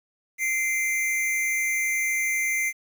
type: tone pair together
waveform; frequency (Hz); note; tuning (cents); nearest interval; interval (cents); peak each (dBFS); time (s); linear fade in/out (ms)
square; 2081 / 2349; C7 / D7; -10 / 0; major second; 210; -24 / -33; 0.38-2.73; 50
effects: 9-bit